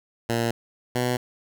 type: tone pair in turn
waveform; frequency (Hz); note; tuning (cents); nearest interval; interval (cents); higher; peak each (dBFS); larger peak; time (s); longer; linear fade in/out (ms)
10% pulse; 116.54 / 124.08; A#2 / B2; 0 / +9; minor second; 109; second; -14; neither; 0.29-0.51 / 0.95-1.17; neither; 5
effects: none